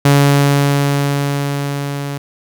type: tone with level ramp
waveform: sawtooth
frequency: 141.6 Hz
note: C#3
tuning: 37 cents sharp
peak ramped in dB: -3 to -17 dBFS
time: 0.05-2.18 s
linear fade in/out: 5 ms
effects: none